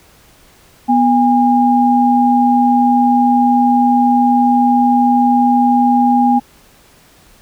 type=tone pair together; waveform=sine; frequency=245.3 / 814 Hz; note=B3 / G#5; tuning=-12 / -35 cents; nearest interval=octave + major sixth; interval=2077 cents; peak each=-11 dBFS; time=0.88-6.4 s; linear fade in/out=20 ms; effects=pink hiss -47 dBFS RMS until 7.41 s